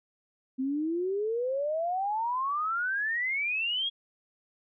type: exponential sweep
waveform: sine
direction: up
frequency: 255.8 to 3333 Hz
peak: -27 dBFS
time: 0.58-3.9 s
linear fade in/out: 20 ms
effects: none